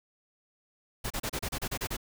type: noise bursts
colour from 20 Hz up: pink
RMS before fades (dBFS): -33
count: 10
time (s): 1.04-1.968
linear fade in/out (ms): 10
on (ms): 64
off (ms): 32
effects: none